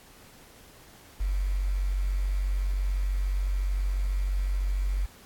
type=tone with quantisation; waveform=sine; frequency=47 Hz; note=F#1; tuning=28 cents sharp; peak=-24 dBFS; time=1.2-5.06 s; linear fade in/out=10 ms; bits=8; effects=pink hiss -53 dBFS RMS until 5.25 s + AAC 64 kbps